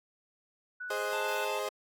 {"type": "tone", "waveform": "sine", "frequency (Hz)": 1480, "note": "F#6", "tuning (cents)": 0, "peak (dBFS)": -37, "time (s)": [0.8, 1.45], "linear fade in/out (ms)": 10}
{"type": "chord", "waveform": "30% pulse", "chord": "Ab major", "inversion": "none", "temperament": "equal", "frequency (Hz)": [415.3, 523.3, 622.3], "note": ["Ab4", "C5", "Eb5"], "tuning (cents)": [0, 0, 0], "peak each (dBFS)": -34, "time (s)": [0.9, 1.69], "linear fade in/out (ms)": 5}
{"type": "harmonic tone", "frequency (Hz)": 882, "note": "A5", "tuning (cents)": 4, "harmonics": [1, 3, 4], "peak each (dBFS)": [-37, -40, -47], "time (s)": [1.13, 1.59], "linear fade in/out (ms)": 0}
{"type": "noise", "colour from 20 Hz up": "violet", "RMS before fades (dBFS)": -49, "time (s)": [1.27, 1.47], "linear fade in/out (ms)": 10}
{"effects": ["AAC 64 kbps"]}